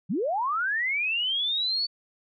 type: linear sweep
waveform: sine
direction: up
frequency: 141.4 to 4512 Hz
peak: -24 dBFS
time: 0.09-1.87 s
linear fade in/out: 20 ms
effects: none